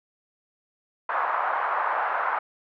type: band-pass noise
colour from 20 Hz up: pink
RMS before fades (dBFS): -26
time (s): 1.09-2.39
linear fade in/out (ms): 5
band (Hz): 800 to 1400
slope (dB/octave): 24
effects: none